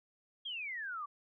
sine exponential sweep, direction down, 3322 to 1131 Hz, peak -38 dBFS, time 0.45-1.06 s, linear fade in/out 10 ms, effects none

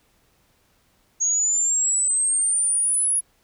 sine exponential sweep, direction up, 6580 to 10520 Hz, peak -18 dBFS, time 1.2-3.21 s, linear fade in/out 20 ms, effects pink hiss -63 dBFS RMS until 3.43 s

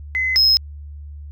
sine tone pair in turn, 2041 / 5143 Hz, C7 / E8, -44 / -44 cents, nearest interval octave + major third, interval 1600 cents, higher second, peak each -17 / -9 dBFS, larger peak second, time 0.15-0.36 / 0.36-0.57 s, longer neither, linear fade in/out 0 ms, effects tanh soft clip ceiling -9 dBFS + added 73 Hz sine -32 dBFS peak until 1.31 s

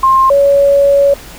sine tone pair in turn, 1060 / 561.5 Hz, C6 / C#5, +22 / +22 cents, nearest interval major seventh, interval 1100 cents, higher first, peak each -5 dBFS, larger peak neither, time 0.03-0.3 / 0.3-1.14 s, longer second, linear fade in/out 5 ms, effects added 50 Hz sine -35 dBFS peak until 1.38 s + pink hiss -33 dBFS RMS until 1.38 s

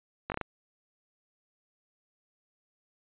slowing click train, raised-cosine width 0.5 ms, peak -17 dBFS, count 5, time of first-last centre 0.3-0.413 s, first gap 19 ms, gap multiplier 1.27, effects resampled to 8000 Hz

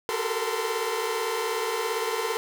sawtooth tone cluster, 381.3 / 438.2 / 455.8 / 473.8 / 1032 Hz, G4 / A4 / A#4 / A#4 / C6, -48 / -7 / -39 / +28 / -24 cents, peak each -31 / -27 / -28 / -31 / -29 dBFS, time 0.09-2.37 s, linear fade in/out 0 ms, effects none

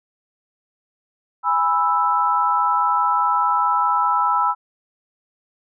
sine chord, E major, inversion first, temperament just, 824.1 / 988.9 / 1318.5 Hz, G#5 / B5 / E6, -14 / +2 / 0 cents, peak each -23 / -19 / -19 dBFS, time 1.43-4.55 s, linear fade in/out 50 ms, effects none

